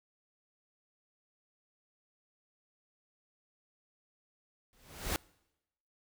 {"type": "noise with exponential growth", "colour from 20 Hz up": "pink", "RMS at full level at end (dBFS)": -30, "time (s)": [4.73, 5.16], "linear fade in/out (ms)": 0, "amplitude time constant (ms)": 92, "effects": ["noise-tail reverb RT60 0.9 s tail -25 dB re dry"]}